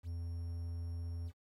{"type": "tone with quantisation", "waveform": "triangle", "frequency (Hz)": 84.9, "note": "F2", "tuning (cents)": -48, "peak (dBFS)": -36, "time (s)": [0.03, 1.32], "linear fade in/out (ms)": 50, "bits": 11, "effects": ["AAC 48 kbps"]}